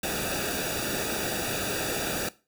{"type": "noise with comb filter", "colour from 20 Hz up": "pink", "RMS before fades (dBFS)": -30, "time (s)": [0.03, 2.29], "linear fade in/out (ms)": 5, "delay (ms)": 0.95, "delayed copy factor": -0.8, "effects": ["noise-tail reverb RT60 0.3 s tail -18 dB re dry"]}